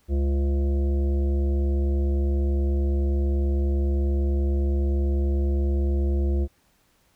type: harmonic tone with a mistuned harmonic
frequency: 69.4 Hz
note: C#2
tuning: 3 cents sharp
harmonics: 1 / 3 / 5 / 7 / 9 / 10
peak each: -20 / -33 / -31 / -40 / -46 / -49 dBFS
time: 0.08-6.48 s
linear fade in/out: 50 ms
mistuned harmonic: 7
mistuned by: +81 cents
effects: pink hiss -64 dBFS RMS until 7.15 s